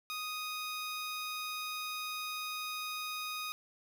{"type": "tone", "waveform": "15% pulse", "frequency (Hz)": 1244.5, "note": "D#6", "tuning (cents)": 0, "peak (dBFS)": -31, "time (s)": [0.1, 3.52], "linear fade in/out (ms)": 0, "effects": []}